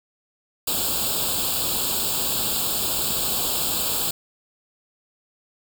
white noise with comb filter, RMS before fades -24 dBFS, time 0.67-4.11 s, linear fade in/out 5 ms, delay 0.25 ms, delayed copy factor +0.95, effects none

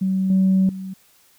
sine tone with level steps, 189.7 Hz, F#3, 43 cents sharp, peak -17 / -12 / -28 dBFS, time 0.01-0.94 s, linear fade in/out 10 ms, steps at 0.3 / 0.69 s, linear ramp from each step 2 ms, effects tanh soft clip ceiling -10 dBFS + white hiss -56 dBFS RMS until 1.38 s

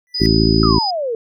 square tone with exponential growth, 1975.5 Hz, B6, in tune, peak -25 dBFS, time 0.07-0.26 s, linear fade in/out 0 ms, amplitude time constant 41 ms
sine tone with tremolo, 4978 Hz, D#8, in tune, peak -18 dBFS, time 0.14-0.91 s, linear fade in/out 10 ms, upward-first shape triangle, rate 2 Hz, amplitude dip 25%
harmonic tone, 55 Hz, A1, in tune, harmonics 1 / 2 / 3 / 4 / 5 / 6 / 7, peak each -19 / -19 / -19 / -19 / -19 / -19 / -19 dBFS, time 0.2-0.79 s, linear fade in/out 10 ms
sine exponential sweep, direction down, 1313 to 440 Hz, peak -18 dBFS, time 0.63-1.15 s, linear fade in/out 2 ms
effects none

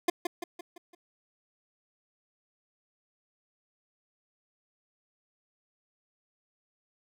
25% pulse tone with echo, 349.2 Hz, F4, in tune, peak -18 dBFS, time 0.08-0.1 s, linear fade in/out 5 ms, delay 170 ms, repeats 5, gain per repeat -6 dB, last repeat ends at 0.95 s, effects none

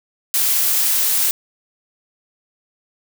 blue noise, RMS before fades -17 dBFS, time 0.34-1.31 s, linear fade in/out 0 ms, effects none

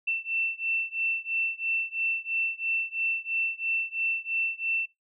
sine beating tone pair, 2681 / 2684 Hz, E7 / E7, +29 / +31 cents, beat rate 3 Hz, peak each -29 / -30 dBFS, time 0.07-4.86 s, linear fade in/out 10 ms, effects noise-tail reverb RT60 0.2 s tail -24 dB re dry

